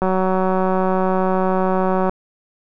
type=click train; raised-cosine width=1 ms; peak=-6 dBFS; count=389; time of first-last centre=0.02-2.095 s; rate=187 Hz; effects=none